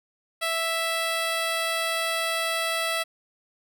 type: tone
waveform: 10% pulse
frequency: 659.3 Hz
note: E5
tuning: in tune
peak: -16 dBFS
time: 0.41-3.04 s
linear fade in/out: 20 ms
effects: none